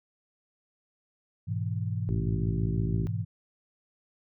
sine chord, E major, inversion first, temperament equal, 103.83 / 123.47 / 164.81 Hz, G#2 / B2 / E3, 0 / 0 / 0 cents, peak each -30 / -34 / -35 dBFS, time 1.47-3.25 s, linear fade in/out 20 ms
harmonic tone, 55 Hz, A1, in tune, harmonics 1 / 2 / 3 / 4 / 5 / 6 / 7, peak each -33 / -36 / -38 / -39 / -40 / -41 / -41 dBFS, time 2.09-3.07 s, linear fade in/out 0 ms
effects none

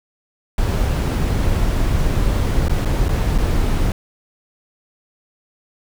brown noise with dropouts, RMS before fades -17 dBFS, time 0.58-3.92 s, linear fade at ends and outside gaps 2 ms, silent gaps 2.684-2.695 / 2.85-2.856 / 3.084-3.09 / 3.38-3.384 s, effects none

